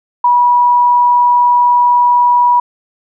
sine tone, 972 Hz, B5, 28 cents flat, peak -6 dBFS, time 0.24-2.6 s, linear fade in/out 5 ms, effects none

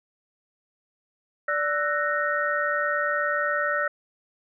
sine tone cluster, 586 / 1326 / 1483 / 1855 Hz, D5 / E6 / F#6 / A#6, -4 / +10 / +4 / -9 cents, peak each -28 dBFS, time 1.48-3.88 s, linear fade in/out 5 ms, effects none

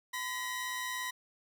sawtooth tone pair together, 1014.3 / 1911 Hz, B5 / A#6, +46 / +43 cents, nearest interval major seventh, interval 1097 cents, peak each -35 / -34 dBFS, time 0.13-1.11 s, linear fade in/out 10 ms, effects none

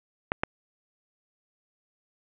clicks, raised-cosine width 0.5 ms, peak -9 dBFS, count 2, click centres 0.319 / 0.435 s, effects resampled to 8000 Hz + 8-bit

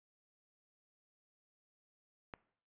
click, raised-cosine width 0.5 ms, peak -29 dBFS, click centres 2.338 s, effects noise-tail reverb RT60 0.6 s tail -20 dB re dry + resampled to 8000 Hz

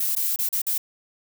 violet noise with dropouts, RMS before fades -24 dBFS, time 0-0.78 s, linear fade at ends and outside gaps 5 ms, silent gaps 0.152-0.164 / 0.361-0.388 / 0.489-0.527 / 0.618-0.666 s, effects none

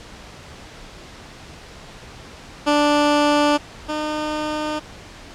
15% pulse tone pair in turn, 293.7 / 304.4 Hz, D4 / D#4, 0 / -38 cents, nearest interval minor second, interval 62 cents, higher second, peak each -8 / -16 dBFS, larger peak first, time 2.66-3.58 / 3.88-4.8 s, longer neither, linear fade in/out 20 ms, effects pink hiss -40 dBFS RMS until 5.34 s + low-pass 6000 Hz 12 dB/octave

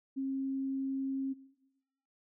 sine tone, 268.9 Hz, C4, 47 cents sharp, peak -32 dBFS, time 0.16-1.34 s, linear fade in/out 20 ms, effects noise-tail reverb RT60 0.9 s tail -18 dB re dry

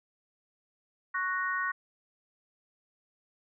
sine chord, F# major, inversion second, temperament equal, 1108.7 / 1480 / 1864.7 Hz, C#6 / F#6 / A#6, 0 / 0 / 0 cents, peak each -33 dBFS, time 1.14-1.72 s, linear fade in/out 10 ms, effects none

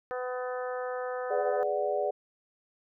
harmonic tone, 251.4 Hz, B3, 31 cents sharp, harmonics 2 / 3 / 4 / 5 / 6 / 7, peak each -33 / -39 / -45 / -41 / -45 / -46 dBFS, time 0.11-1.63 s, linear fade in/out 0 ms
sine chord, G# half-diminished seventh, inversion none, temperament equal, 415.3 / 493.9 / 587.3 / 740 Hz, G#4 / B4 / D5 / F#5, 0 / 0 / 0 / 0 cents, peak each -32 / -35 / -30 / -33 dBFS, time 1.3-2.11 s, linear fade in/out 10 ms
effects none

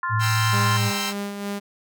harmonic tone, 349.2 Hz, F4, in tune, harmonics 3 / 4 / 5, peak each -25 / -29 / -30 dBFS, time 0.03-0.77 s, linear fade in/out 2 ms
sine tone with vibrato, 110 Hz, A2, in tune, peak -20 dBFS, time 0.09-0.92 s, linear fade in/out 50 ms, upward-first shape sine, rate 11 Hz, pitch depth 13 cents each way
10% pulse chord, C dominant seventh, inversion second, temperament equal, 784 / 932.3 / 1046.5 / 1318.5 Hz, G5 / Bb5 / C6 / E6, 0 / 0 / 0 / 0 cents, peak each -23 / -25 / -21 / -21 dBFS, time 0.19-1.14 s, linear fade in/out 50 ms
sawtooth tone with tremolo, 201.9 Hz, G#3, 49 cents flat, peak -22 dBFS, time 0.52-1.6 s, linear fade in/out 20 ms, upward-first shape sine, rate 3.3 Hz, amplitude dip 45%
effects none

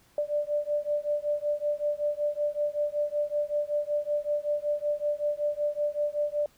sine beating tone pair, 587.3 / 592.6 Hz, D5 / D5, 0 / +15 cents, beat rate 5.3 Hz, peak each -29 / -29 dBFS, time 0.18-6.46 s, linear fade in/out 2 ms, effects pink hiss -62 dBFS RMS until 6.57 s

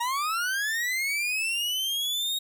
40% pulse linear sweep, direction up, 925 to 3773 Hz, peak -25 dBFS, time 0-2.39 s, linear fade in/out 10 ms, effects none

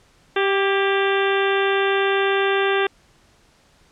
harmonic tone with a mistuned harmonic, 392 Hz, G4, in tune, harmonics 1 / 2 / 3 / 4 / 5 / 6 / 7 / 8 / 9, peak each -19 / -26 / -27 / -25 / -29 / -32 / -30 / -34 / -32 dBFS, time 0.36-2.87 s, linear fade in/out 5 ms, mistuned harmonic 4, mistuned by +34 cents, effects pink hiss -56 dBFS RMS until 3.91 s + low-pass 8000 Hz 12 dB/octave

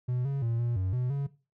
triangle tone with pitch steps, 124.5 / 138.6 / 116 / 119.1 / 93.5 / 125 / 140.2 Hz, B2 / C#3 / A#2 / A#2 / F#2 / B2 / C#3, +14 / 0 / -8 / +38 / +19 / +21 / +20 cents, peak -25 dBFS, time 0.08-1.27 s, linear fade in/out 10 ms, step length 170 ms, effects noise-tail reverb RT60 0.3 s tail -17 dB re dry

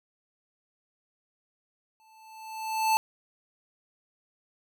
square tone with exponential growth, 880 Hz, A5, in tune, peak -20 dBFS, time 2-2.97 s, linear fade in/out 0 ms, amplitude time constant 210 ms, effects none

